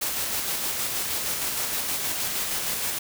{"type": "noise with tremolo", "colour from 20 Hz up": "white", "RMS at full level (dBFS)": -27, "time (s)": [0.01, 2.99], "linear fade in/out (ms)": 10, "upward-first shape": "square", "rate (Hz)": 6.4, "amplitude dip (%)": 25, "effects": []}